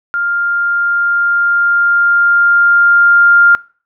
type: tone with level ramp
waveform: sine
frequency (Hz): 1400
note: F6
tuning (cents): +4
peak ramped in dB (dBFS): -13 to -4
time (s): 0.14-3.55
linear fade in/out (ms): 0
effects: noise-tail reverb RT60 0.4 s tail -23 dB re dry